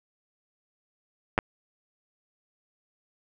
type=clicks; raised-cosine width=0.5 ms; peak=-8 / -7 dBFS; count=2; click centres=1.379 / 1.388 s; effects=none